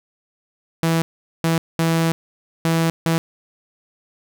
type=tone bursts at uneven times; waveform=sawtooth; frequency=164.3 Hz; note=E3; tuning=5 cents flat; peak=-12 dBFS; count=5; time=0.83-1.02 / 1.44-1.58 / 1.79-2.12 / 2.65-2.9 / 3.06-3.18 s; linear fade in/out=0 ms; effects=none